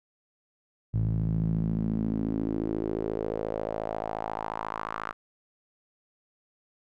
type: tone with band-pass filter sweep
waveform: sawtooth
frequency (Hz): 54.2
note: A1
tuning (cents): -25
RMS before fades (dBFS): -30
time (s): 0.93-5.13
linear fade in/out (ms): 20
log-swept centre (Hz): 120 to 1300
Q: 3.4
effects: none

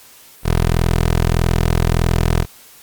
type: tone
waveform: 15% pulse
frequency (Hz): 41.63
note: E1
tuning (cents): +18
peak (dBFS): -7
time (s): 0.43-2.46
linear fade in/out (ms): 50
effects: white hiss -44 dBFS RMS until 2.82 s + Opus 48 kbps

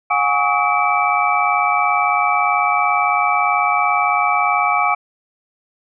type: tone cluster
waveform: sine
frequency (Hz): 723 / 821 / 1128 / 1271 / 2313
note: F#5 / G#5 / C#6 / D#6 / D7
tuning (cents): -40 / -20 / +30 / +36 / -27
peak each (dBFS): -20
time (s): 0.1-4.95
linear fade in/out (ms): 10
effects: none

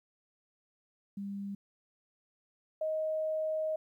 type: tone pair in turn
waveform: sine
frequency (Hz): 199.5 / 627.2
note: G3 / D#5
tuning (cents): +31 / +14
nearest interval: octave + minor sixth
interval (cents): 1983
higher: second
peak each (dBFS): -36 / -30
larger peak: second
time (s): 1.17-1.55 / 2.81-3.76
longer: second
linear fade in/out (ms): 5
effects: 12-bit

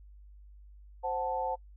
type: chord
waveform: sine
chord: F# diminished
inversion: second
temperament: equal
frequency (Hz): 523.3 / 740 / 880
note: C5 / F#5 / A5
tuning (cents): 0 / 0 / 0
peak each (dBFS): -35 / -35 / -33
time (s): 1.03-1.56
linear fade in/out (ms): 20
effects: noise-tail reverb RT60 0.1 s tail -23 dB re dry + added 50 Hz sine -50 dBFS peak until 1.76 s

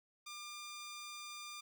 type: tone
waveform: 10% pulse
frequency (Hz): 1198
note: D6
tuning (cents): +34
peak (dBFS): -38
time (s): 0.26-1.61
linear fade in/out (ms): 10
effects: none

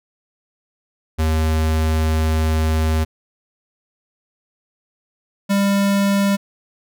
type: tone pair in turn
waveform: square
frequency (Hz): 79 / 199.07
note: D#2 / G3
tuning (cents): +27 / +27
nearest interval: octave + major third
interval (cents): 1600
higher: second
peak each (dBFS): -16 / -15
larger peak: second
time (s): 1.18-3.05 / 5.49-6.37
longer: first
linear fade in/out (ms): 20
effects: none

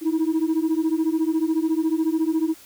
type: beating tone pair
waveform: sine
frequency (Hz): 313.3 / 327.3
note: D#4 / E4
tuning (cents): +12 / -12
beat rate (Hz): 14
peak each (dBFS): -20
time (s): 0.01-2.55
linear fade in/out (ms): 50
effects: tanh soft clip ceiling -16 dBFS + white hiss -48 dBFS RMS until 2.65 s

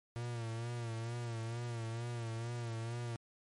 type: tone with vibrato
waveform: 45% pulse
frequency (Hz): 116.54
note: A#2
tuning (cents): 0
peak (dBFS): -38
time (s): 0.16-3.16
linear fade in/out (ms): 0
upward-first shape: sine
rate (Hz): 2.2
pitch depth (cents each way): 57
effects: MP3 48 kbps

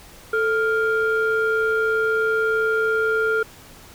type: tone pair together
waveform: sine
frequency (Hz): 441 / 1400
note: A4 / F6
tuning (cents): +4 / +4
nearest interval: octave + minor sixth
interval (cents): 2000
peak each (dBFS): -19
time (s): 0.33-3.43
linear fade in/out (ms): 5
effects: tanh soft clip ceiling -13 dBFS + pink hiss -45 dBFS RMS until 3.94 s

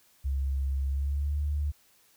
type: tone with pitch glide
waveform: sine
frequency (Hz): 68 to 73.3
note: C#2 to D2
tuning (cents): -33 to -3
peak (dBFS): -26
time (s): 0.24-1.72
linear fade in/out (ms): 20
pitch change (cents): +130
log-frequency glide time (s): 0.87-1.38
effects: white hiss -63 dBFS RMS until 2.16 s

